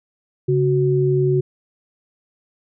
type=tone pair together; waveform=sine; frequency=138.5 / 370 Hz; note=C#3 / F#4; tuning=-1 / 0 cents; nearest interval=octave + perfect fourth; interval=1701 cents; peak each=-17 dBFS; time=0.48-1.41 s; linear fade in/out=10 ms; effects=none